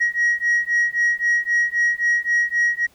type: beating tone pair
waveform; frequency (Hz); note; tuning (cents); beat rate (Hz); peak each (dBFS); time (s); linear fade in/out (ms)
sine; 1896 / 1899.8; A#6 / A#6; +29 / +32; 3.8; -18; 0-2.87; 20
effects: tanh soft clip ceiling -13 dBFS + pink hiss -56 dBFS RMS until 2.94 s